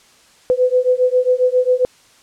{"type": "beating tone pair", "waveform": "sine", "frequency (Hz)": [500, 507.4], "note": ["B4", "B4"], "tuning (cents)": [21, 47], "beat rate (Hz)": 7.4, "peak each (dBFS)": -15, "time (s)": [0.5, 1.85], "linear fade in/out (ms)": 0, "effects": ["white hiss -50 dBFS RMS until 2.22 s", "low-pass 8000 Hz 12 dB/octave"]}